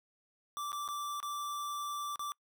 square tone with dropouts, 1169 Hz, D6, 8 cents flat, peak -37 dBFS, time 0.57-2.32 s, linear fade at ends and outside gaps 0 ms, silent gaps 0.719-0.729 / 0.878-0.887 / 1.202-1.228 / 2.158-2.194 s, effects noise-tail reverb RT60 0.1 s tail -25 dB re dry

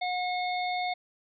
harmonic tone, 724 Hz, F#5, 38 cents flat, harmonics 1 / 3 / 5 / 6, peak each -29 / -35 / -40 / -43 dBFS, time 0.01-0.94 s, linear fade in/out 10 ms, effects none

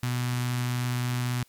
sawtooth tone with notch filter, 123.6 Hz, B2, 2 cents sharp, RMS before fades -28 dBFS, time 0.03-1.43 s, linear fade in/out 0 ms, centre 480 Hz, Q 0.54, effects white hiss -62 dBFS RMS until 1.48 s + MP3 96 kbps

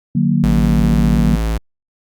sine chord, D augmented, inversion none, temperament equal with one note detuned, 150.53 / 185 / 233.1 Hz, D3 / F#3 / A#3, +43 / 0 / 0 cents, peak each -16 dBFS, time 0.15-1.36 s, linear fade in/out 5 ms
square tone, 55 Hz, A1, in tune, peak -16 dBFS, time 0.43-1.58 s, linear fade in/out 10 ms
effects Opus 48 kbps

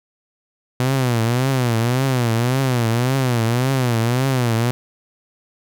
sawtooth tone with vibrato, 123.6 Hz, B2, 2 cents sharp, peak -12 dBFS, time 0.8-4.71 s, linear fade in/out 0 ms, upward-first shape triangle, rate 1.8 Hz, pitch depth 180 cents each way, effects none

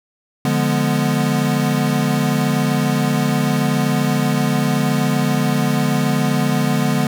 square chord, D diminished seventh, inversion none, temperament equal, 146.83 / 174.61 / 207.7 / 246.9 Hz, D3 / F3 / Ab3 / Cb4, 0 / 0 / 0 / 0 cents, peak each -20 / -24 / -22 / -21 dBFS, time 0.45-7.07 s, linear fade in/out 2 ms, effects none

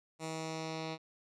10% pulse tone with low-pass filter sweep, 160 Hz, D#3, 49 cents sharp, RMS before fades -40 dBFS, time 0.19-0.98 s, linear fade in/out 50 ms, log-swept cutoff 8300 to 4200 Hz, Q 1.9, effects none

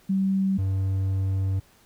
sine / triangle tone pair in turn, 192.6 / 95.99 Hz, G3 / G2, -30 / -36 cents, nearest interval octave, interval 1206 cents, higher first, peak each -20 dBFS, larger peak neither, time 0.09-0.58 / 0.58-1.6 s, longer second, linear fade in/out 10 ms, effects pink hiss -58 dBFS RMS until 1.85 s

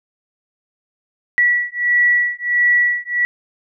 sine beating tone pair, 1942 / 1943.5 Hz, B6 / B6, -30 / -28 cents, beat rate 1.5 Hz, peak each -16 dBFS, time 1.38-3.25 s, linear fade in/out 0 ms, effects none

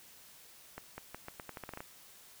accelerating click train, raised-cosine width 0.5 ms, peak -27 dBFS, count 12, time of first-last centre 0.78-1.805 s, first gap 200 ms, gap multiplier 0.83, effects white hiss -57 dBFS RMS until 2.4 s

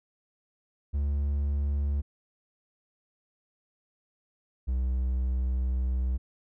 triangle tone pair in turn, 71.3 / 63.37 Hz, C#2 / B1, +49 / +45 cents, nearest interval major second, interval 204 cents, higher first, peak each -23 dBFS, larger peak neither, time 0.93-2.02 / 4.67-6.18 s, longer second, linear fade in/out 20 ms, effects none

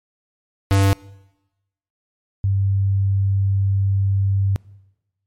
square / sine tone pair in turn, 98 / 98 Hz, G2 / G2, 0 / 0 cents, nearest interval unison, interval 0 cents, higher neither, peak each -13 / -15 dBFS, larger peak first, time 0.71-0.93 / 2.44-4.56 s, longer second, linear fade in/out 0 ms, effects noise-tail reverb RT60 1.0 s tail -23 dB re dry + MP3 64 kbps

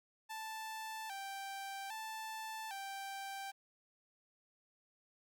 sawtooth tone with vibrato, 830.6 Hz, G#5, in tune, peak -39 dBFS, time 0.29-3.52 s, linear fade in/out 20 ms, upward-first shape square, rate 0.62 Hz, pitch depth 100 cents each way, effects none

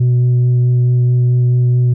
sine tone with vibrato, 123.47 Hz, B2, in tune, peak -6 dBFS, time 0-1.94 s, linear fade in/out 10 ms, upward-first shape sine, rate 4.6 Hz, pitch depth 8 cents each way, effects tanh soft clip ceiling -8 dBFS

